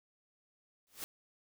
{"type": "noise with exponential growth", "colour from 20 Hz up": "white", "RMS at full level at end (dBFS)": -38, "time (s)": [0.87, 1.04], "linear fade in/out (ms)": 0, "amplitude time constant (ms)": 35, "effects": []}